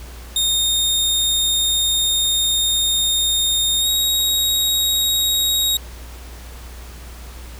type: tone with pitch glide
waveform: sawtooth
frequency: 3682 to 3783 Hz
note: A#7 to A#7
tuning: -22 to +25 cents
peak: -13 dBFS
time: 0.36-5.77 s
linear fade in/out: 2 ms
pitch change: +47 cents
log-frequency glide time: 3.8-3.88 s
effects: added 60 Hz sine -34 dBFS peak until 7.59 s + pink hiss -41 dBFS RMS until 7.59 s